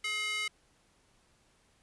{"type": "tone with high-pass filter", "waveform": "square", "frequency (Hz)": 425.6, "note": "G#4", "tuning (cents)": 42, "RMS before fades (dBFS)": -34, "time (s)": [0.04, 0.48], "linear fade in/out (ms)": 5, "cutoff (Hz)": 2200, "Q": 2.6, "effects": ["pink hiss -68 dBFS RMS until 1.82 s", "resampled to 24000 Hz"]}